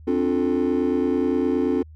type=chord; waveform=triangle; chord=D minor seventh; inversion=third; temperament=just; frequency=264.3 / 293.7 / 352.4 / 440.5 Hz; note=C4 / D4 / F4 / A4; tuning=+18 / 0 / +16 / +2 cents; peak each=-20 / -23 / -22 / -23 dBFS; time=0.07-1.83 s; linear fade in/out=10 ms; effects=tanh soft clip ceiling -10 dBFS + added 78 Hz sine -41 dBFS peak until 1.95 s